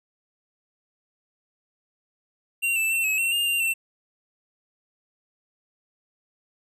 square tone with pitch steps, 2756 / 2645 / 2697 / 2569 / 2716 / 2813 / 2782 / 2694 Hz, F7 / E7 / E7 / E7 / F7 / F7 / F7 / E7, -24 / +5 / +39 / -45 / -49 / +12 / -7 / +37 cents, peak -22 dBFS, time 2.62-3.74 s, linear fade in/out 20 ms, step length 140 ms, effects none

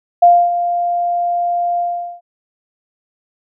sine tone with ADSR envelope, 698.5 Hz, F5, in tune, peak -3 dBFS, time 0.22-2.21 s, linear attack 9 ms, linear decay 270 ms, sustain -11 dB, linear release 420 ms, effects none

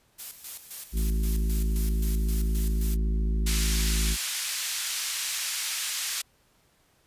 blue noise with tremolo, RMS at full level -37 dBFS, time 0.18-2.97 s, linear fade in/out 20 ms, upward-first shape square, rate 3.8 Hz, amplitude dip 65%
harmonic tone, 54 Hz, A1, 32 cents flat, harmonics 1 / 3 / 4 / 5 / 6 / 7, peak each -23 / -36 / -37 / -45 / -47 / -44 dBFS, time 0.92-4.17 s, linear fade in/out 50 ms
white band-pass noise, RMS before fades -31 dBFS, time 3.46-6.22 s, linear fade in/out 10 ms, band 1800 to 8900 Hz, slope 12 dB/octave
effects pink hiss -65 dBFS RMS until 7.06 s + resampled to 32000 Hz

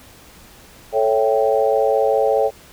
sine chord, A dominant seventh, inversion none, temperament equal, 440 / 554.4 / 659.3 / 784 Hz, A4 / C#5 / E5 / G5, 0 / 0 / 0 / 0 cents, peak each -18 / -18 / -22 / -21 dBFS, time 0.92-2.51 s, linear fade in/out 50 ms, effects pink hiss -45 dBFS RMS until 2.72 s

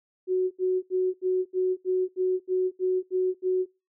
sine tone bursts, 370 Hz, F#4, in tune, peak -21 dBFS, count 11, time 0.27-3.66 s, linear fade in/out 50 ms, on 240 ms, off 75 ms, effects noise-tail reverb RT60 0.3 s tail -26 dB re dry

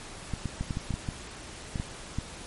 clicks, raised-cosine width 5 ms, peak -18 dBFS, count 11, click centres 0.337 / 0.457 / 0.61 / 0.708 / 0.771 / 0.907 / 0.94 / 1.088 / 1.758 / 1.799 / 2.186 s, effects pink hiss -43 dBFS RMS until 2.46 s + MP3 48 kbps

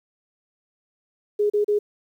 sine tone bursts, 415.3 Hz, G#4, in tune, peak -17 dBFS, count 3, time 1.39-1.79 s, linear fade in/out 10 ms, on 110 ms, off 35 ms, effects 9-bit

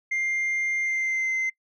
sine tone with pitch glide, 2100 to 2071 Hz, C7 to C7, +6 to -18 cents, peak -21 dBFS, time 0.11-1.5 s, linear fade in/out 10 ms, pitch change -24 cents, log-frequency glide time 0.83-1.32 s, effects noise-tail reverb RT60 0.1 s tail -26 dB re dry + tanh soft clip ceiling -22 dBFS

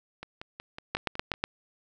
two click trains, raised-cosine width 0.3 ms, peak -23 / -11 dBFS, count 7 / 5, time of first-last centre 0.23-1.339 / 0.95-1.44 s, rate 5.41 / 8.17 Hz, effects none

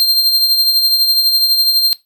45% pulse tone with tremolo, 4178 Hz, C8, 3 cents flat, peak -7 dBFS, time 0-1.93 s, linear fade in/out 0 ms, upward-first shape triangle, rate 12 Hz, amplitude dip 55%, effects noise-tail reverb RT60 0.2 s tail -18 dB re dry

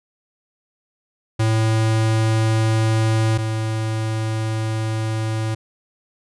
square tone pair in turn, 110.9 / 110.37 Hz, A2 / A2, +14 / +6 cents, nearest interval unison, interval 8 cents, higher first, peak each -16 / -21 dBFS, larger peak first, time 1.39-3.38 / 3.38-5.55 s, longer second, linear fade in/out 10 ms, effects resampled to 24000 Hz

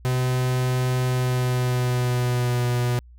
45% pulse tone with pitch glide, 127.1 to 122.42 Hz, C3 to B2, -50 to -15 cents, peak -20 dBFS, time 0.05-2.99 s, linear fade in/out 0 ms, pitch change -65 cents, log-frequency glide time 1.04-2.67 s, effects added 60 Hz sine -44 dBFS peak until 3.18 s

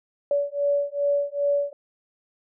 sine beating tone pair, 570 / 572.5 Hz, C#5 / D5, +48 / -44 cents, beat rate 2.5 Hz, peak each -24 dBFS, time 0.31-1.73 s, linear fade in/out 2 ms, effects none

